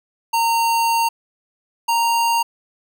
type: tone pair in turn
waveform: square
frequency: 920 / 928.5 Hz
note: A#5 / A#5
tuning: -23 / -7 cents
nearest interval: unison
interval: 16 cents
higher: second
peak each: -16 dBFS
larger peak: neither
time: 0.33-1.09 / 1.88-2.43 s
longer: first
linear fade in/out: 10 ms
effects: none